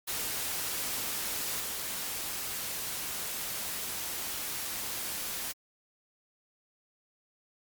white noise with level steps, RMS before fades -34 / -36 dBFS, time 0.07-5.53 s, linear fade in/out 20 ms, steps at 1.6 s, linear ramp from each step 10 ms, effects Opus 48 kbps

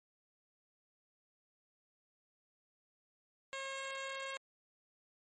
10% pulse tone, 540 Hz, C#5, 45 cents flat, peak -32 dBFS, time 3.53-4.37 s, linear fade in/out 0 ms, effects MP3 32 kbps

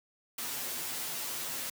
white noise with comb filter, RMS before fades -37 dBFS, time 0.38-1.7 s, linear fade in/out 5 ms, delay 9.9 ms, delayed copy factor -1, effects high-pass 100 Hz 12 dB/octave

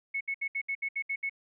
sine tone bursts, 2200 Hz, C#7, 14 cents flat, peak -29 dBFS, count 9, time 0.14-1.296 s, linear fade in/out 10 ms, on 68 ms, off 68 ms, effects none

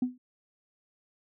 sine tone with exponential decay, 250.5 Hz, B3, 25 cents sharp, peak -20 dBFS, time 0.02-0.18 s, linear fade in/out 5 ms, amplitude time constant 34 ms, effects tanh soft clip ceiling -20 dBFS

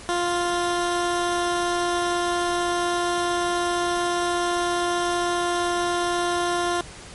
15% pulse tone, 349.7 Hz, F4, 2 cents sharp, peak -15 dBFS, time 0.09-6.81 s, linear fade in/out 0 ms, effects pink hiss -41 dBFS RMS until 7.14 s + MP3 48 kbps

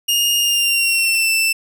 sawtooth tone with pitch glide, 2839 to 2664 Hz, F7 to E7, +28 to +18 cents, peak -11 dBFS, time 0.08-1.53 s, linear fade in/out 10 ms, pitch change -110 cents, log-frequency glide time 0.38-1.3 s, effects none

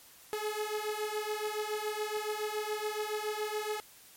sawtooth beating tone pair, 421.5 / 428.6 Hz, G#4 / A4, +26 / -45 cents, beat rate 7.1 Hz, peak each -32 / -32 dBFS, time 0.33-3.8 s, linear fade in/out 0 ms, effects white hiss -56 dBFS RMS until 4.16 s + MP3 64 kbps

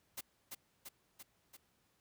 white noise with echo, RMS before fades -43 dBFS, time 0.17-0.21 s, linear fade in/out 10 ms, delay 340 ms, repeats 4, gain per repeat -3 dB, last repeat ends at 1.57 s, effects pink hiss -75 dBFS RMS until 2 s + high-pass 60 Hz 12 dB/octave

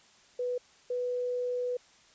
sine tone bursts at uneven times, 493.9 Hz, B4, in tune, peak -29 dBFS, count 2, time 0.39-0.58 / 0.9-1.77 s, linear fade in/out 5 ms, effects white hiss -60 dBFS RMS until 2.14 s + resampled to 16000 Hz

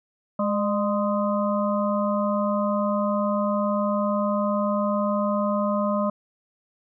harmonic tone with a mistuned harmonic, 207.7 Hz, G#3, in tune, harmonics 1 / 3 / 5 / 6, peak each -24 / -25 / -29 / -31 dBFS, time 0.39-6.1 s, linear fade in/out 5 ms, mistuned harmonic 3, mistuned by -50 cents, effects none

